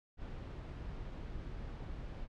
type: noise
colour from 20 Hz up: brown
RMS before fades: -44 dBFS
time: 0.17-2.28 s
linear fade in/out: 50 ms
effects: low-pass 4000 Hz 12 dB/octave